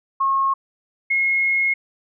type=tone pair in turn; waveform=sine; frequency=1085 / 2161 Hz; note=C#6 / C#7; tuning=-37 / -45 cents; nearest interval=octave; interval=1192 cents; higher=second; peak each=-16 dBFS; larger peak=neither; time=0.2-0.54 / 1.1-1.74 s; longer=second; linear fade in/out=10 ms; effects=none